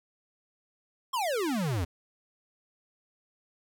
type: exponential sweep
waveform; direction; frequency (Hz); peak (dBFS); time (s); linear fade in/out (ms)
square; down; 1108.7 to 79; -28; 1.13-1.85; 10
effects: none